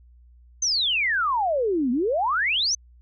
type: exponential two-way sweep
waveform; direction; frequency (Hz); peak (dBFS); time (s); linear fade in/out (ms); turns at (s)
sine; down then up; 6370 to 233.1 to 6370; -20; 0.62-2.75; 5; 1.91
effects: added 60 Hz sine -49 dBFS peak until 3.01 s